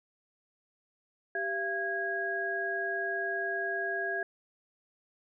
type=tone cluster; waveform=sine; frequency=391.1 / 680 / 1645 Hz; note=G4 / F5 / G#6; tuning=-4 / -46 / -17 cents; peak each=-37 / -36 / -32 dBFS; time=1.35-4.23 s; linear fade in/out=2 ms; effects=none